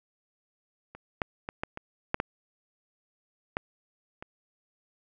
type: clicks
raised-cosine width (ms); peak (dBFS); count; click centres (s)
0.5; -29 / -12 / -19 / -15 / -22 / -10 / -12 / -13 / -25; 9; 0.95 / 1.218 / 1.489 / 1.635 / 1.774 / 2.144 / 2.201 / 3.569 / 4.225
effects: none